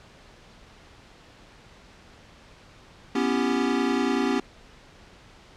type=chord; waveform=square; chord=C# half-diminished seventh; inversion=third; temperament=equal with one note detuned; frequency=246.9 / 277.2 / 335 / 392 Hz; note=B3 / C#4 / E4 / G4; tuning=0 / 0 / +28 / 0 cents; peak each=-27 / -27 / -32 / -29 dBFS; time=3.15-4.4 s; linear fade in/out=5 ms; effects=pink hiss -51 dBFS RMS until 5.56 s + low-pass 5000 Hz 12 dB/octave